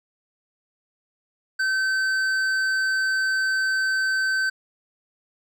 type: tone with hard clipping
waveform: sine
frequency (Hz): 1540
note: G6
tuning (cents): -31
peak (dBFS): -22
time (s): 1.59-4.5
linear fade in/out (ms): 10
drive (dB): 8
effects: none